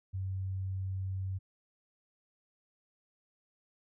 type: tone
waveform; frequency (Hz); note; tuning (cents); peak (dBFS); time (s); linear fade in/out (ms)
sine; 95; F#2; +46; -33; 0.13-1.39; 20
effects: none